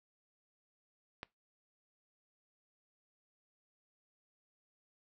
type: click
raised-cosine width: 0.3 ms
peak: -25 dBFS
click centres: 1.231 s
effects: noise-tail reverb RT60 0.2 s tail -23 dB re dry